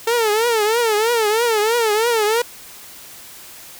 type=tone with vibrato; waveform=sawtooth; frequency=446.9 Hz; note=A4; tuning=27 cents sharp; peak=-11 dBFS; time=0.07-2.42 s; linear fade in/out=5 ms; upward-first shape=triangle; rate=3.1 Hz; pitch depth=150 cents each way; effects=white hiss -39 dBFS RMS until 3.79 s